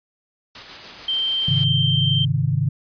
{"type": "noise with tremolo", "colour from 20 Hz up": "white", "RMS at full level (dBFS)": -35, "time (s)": [0.55, 1.64], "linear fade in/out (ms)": 2, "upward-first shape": "square", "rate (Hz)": 6.9, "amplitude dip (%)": 25}
{"type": "tone", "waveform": "sine", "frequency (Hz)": 3136, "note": "G7", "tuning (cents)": 0, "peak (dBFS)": -19, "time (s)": [1.08, 2.25], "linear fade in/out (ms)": 5}
{"type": "chord", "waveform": "sine", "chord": "Ab major", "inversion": "none", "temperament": "equal with one note detuned", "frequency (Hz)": [103.83, 133.79, 155.56], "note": ["Ab2", "C3", "Eb3"], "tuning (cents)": [0, 39, 0], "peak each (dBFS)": [-24, -20, -22], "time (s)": [1.48, 2.69], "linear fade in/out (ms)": 5}
{"effects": ["resampled to 11025 Hz"]}